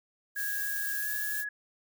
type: noise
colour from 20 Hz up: violet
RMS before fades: -35 dBFS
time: 0.35-1.45 s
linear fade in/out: 50 ms
type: tone with pitch glide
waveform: sine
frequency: 1651 to 1680.8 Hz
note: G#6 to G#6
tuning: -11 to +20 cents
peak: -33 dBFS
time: 0.36-1.49 s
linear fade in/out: 5 ms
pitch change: +31 cents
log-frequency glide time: 0.98-1.06 s
effects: none